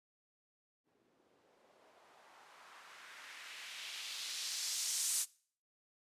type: noise with low-pass filter sweep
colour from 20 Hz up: violet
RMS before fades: -44 dBFS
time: 0.84-5.26 s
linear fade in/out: 50 ms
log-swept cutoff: 270 to 8600 Hz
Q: 1.4
effects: noise-tail reverb RT60 0.5 s tail -23 dB re dry + resampled to 32000 Hz